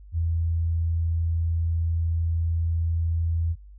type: tone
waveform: sine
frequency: 83 Hz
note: E2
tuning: 12 cents sharp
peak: -22 dBFS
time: 0.12-3.56 s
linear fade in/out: 50 ms
effects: noise-tail reverb RT60 0.1 s tail -20 dB re dry + added 50 Hz sine -43 dBFS peak until 3.78 s